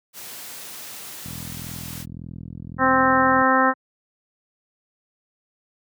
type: noise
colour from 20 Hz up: white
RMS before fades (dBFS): -37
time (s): 0.13-2.06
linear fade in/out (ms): 50
type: click train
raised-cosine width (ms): 5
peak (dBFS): -21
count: 91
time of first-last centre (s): 1.26-3.413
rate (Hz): 41.8
type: harmonic tone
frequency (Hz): 261.6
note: C4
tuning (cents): 0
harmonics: 1 / 2 / 3 / 4 / 5 / 6 / 7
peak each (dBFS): -22 / -23 / -23 / -21 / -21 / -25 / -24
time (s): 2.78-3.74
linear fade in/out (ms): 50
effects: high-pass 100 Hz 12 dB/octave